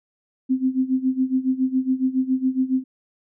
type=tone with tremolo; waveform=sine; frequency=260 Hz; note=C4; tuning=11 cents flat; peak=-15 dBFS; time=0.49-2.84 s; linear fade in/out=20 ms; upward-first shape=sine; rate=7.2 Hz; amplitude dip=85%; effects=none